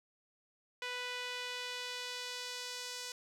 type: tone with band-pass filter sweep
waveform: sawtooth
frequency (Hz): 494.8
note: B4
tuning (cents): +3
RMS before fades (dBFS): -42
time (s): 0.82-3.12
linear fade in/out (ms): 2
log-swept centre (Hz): 2600 to 5600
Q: 1.2
effects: none